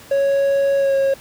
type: tone with pitch glide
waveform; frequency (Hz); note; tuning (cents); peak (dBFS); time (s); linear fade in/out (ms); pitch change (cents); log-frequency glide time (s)
triangle; 554 to 544.5; C#5 to C#5; -1 to -31; -12; 0.11-1.14; 5; -30; 0.77-0.95
effects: pink hiss -42 dBFS RMS until 1.2 s + high-pass 80 Hz 12 dB/octave